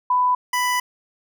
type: tone pair in turn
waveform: sine / 25% pulse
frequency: 996 / 991.5 Hz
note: B5 / B5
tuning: +14 / +7 cents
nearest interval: unison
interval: 7 cents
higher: first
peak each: -15 dBFS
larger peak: neither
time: 0.1-0.35 / 0.53-0.8 s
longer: second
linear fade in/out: 5 ms
effects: none